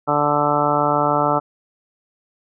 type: harmonic tone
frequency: 146.83 Hz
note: D3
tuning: in tune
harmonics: 1 / 2 / 3 / 4 / 5 / 6 / 7 / 8 / 9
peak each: -27 / -25 / -26 / -22 / -23 / -22 / -27 / -25 / -22 dBFS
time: 0.07-1.4 s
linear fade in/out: 20 ms
effects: none